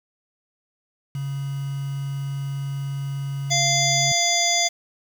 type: tone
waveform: sine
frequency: 138.59 Hz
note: C#3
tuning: in tune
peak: -25 dBFS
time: 1.15-4.12 s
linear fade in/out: 2 ms
type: harmonic tone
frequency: 692 Hz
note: F5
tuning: 16 cents flat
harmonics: 1 / 3 / 5 / 7 / 9 / 10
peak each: -25 / -25 / -25 / -25 / -25 / -25 dBFS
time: 3.5-4.69 s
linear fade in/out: 20 ms
effects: 7-bit